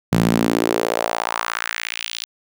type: tone with high-pass filter sweep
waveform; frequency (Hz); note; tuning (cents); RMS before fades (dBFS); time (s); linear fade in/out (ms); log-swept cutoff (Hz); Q
sawtooth; 56.9; A#1; -41; -21; 0.12-2.25; 5; 150 to 3900; 2.3
effects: none